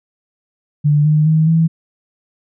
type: tone with pitch steps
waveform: sine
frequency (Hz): 147.7 / 152.64 / 157.75 / 163.03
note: D3 / D#3 / D#3 / E3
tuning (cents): +10 / -33 / +24 / -19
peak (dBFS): -9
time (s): 0.84-1.68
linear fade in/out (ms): 20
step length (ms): 210
effects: none